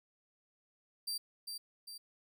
sawtooth tone with echo, 4699 Hz, D8, in tune, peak -33 dBFS, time 1.07-1.18 s, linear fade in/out 10 ms, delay 400 ms, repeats 2, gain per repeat -5 dB, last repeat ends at 1.98 s, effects none

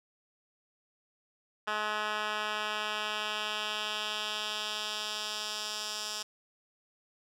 10% pulse tone with band-pass filter sweep, 212.3 Hz, G#3, 38 cents sharp, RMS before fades -35 dBFS, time 1.67-6.23 s, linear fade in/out 10 ms, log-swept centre 1800 to 5400 Hz, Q 1.5, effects none

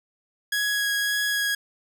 sawtooth tone with vibrato, 1662 Hz, G#6, 1 cent sharp, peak -19 dBFS, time 0.52-1.55 s, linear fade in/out 5 ms, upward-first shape sine, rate 1.8 Hz, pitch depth 9 cents each way, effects none

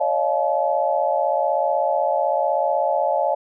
sine tone cluster, 557 / 613 / 694 / 858 Hz, C#5 / D#5 / F5 / A5, +8 / -26 / -11 / -44 cents, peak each -23 dBFS, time 0-3.35 s, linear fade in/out 10 ms, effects none

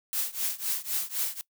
blue noise with tremolo, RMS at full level -27 dBFS, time 0.13-1.41 s, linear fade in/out 0 ms, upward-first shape triangle, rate 3.9 Hz, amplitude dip 95%, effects noise-tail reverb RT60 0.1 s tail -21 dB re dry

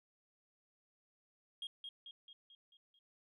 sine tone with echo, 3254 Hz, G#7, 36 cents flat, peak -39 dBFS, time 1.62-1.67 s, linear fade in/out 2 ms, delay 220 ms, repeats 6, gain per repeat -5 dB, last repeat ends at 2.99 s, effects tanh soft clip ceiling -39 dBFS

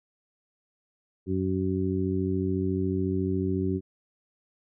harmonic tone, 94 Hz, F#2, 28 cents sharp, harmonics 1 / 2 / 3 / 4, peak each -30 / -30 / -30 / -30 dBFS, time 1.26-3.81 s, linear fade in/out 50 ms, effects none

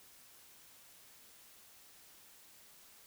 silence, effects white hiss -60 dBFS RMS until 3.06 s

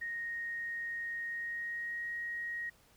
sine tone with pitch glide, 1864.7 to 1884.2 Hz, A#6 to A#6, 0 to +18 cents, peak -36 dBFS, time 0.01-2.7 s, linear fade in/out 10 ms, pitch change +18 cents, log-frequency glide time 1.23-2.05 s, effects pink hiss -65 dBFS RMS until 2.96 s

